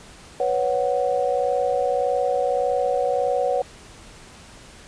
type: chord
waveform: sine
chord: B suspended second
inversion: none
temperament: just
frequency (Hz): 493.9 / 555.6 / 740.8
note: B4 / C#5 / F#5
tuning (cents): 0 / +4 / +2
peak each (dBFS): -23 / -23 / -24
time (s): 0.4-3.62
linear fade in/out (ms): 2
effects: pink hiss -45 dBFS RMS until 4.87 s + resampled to 22050 Hz